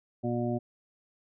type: harmonic tone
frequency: 120 Hz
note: B2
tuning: 49 cents flat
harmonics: 1 / 2 / 3 / 5 / 6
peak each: -33 / -31 / -34 / -36 / -39 dBFS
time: 0.23-0.59 s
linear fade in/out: 20 ms
effects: none